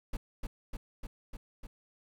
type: noise with echo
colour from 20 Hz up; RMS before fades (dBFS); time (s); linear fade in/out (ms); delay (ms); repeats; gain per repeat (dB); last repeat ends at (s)
brown; -34; 0.13-0.17; 5; 300; 5; -2; 1.67
effects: none